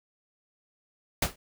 pink noise with exponential decay, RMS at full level -20 dBFS, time 1.22-1.36 s, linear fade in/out 5 ms, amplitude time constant 29 ms, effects none

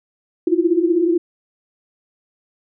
sine tone cluster, 326.1 / 341.6 / 357.8 Hz, E4 / F4 / F4, -19 / -38 / +42 cents, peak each -18 dBFS, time 0.47-1.18 s, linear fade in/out 5 ms, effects none

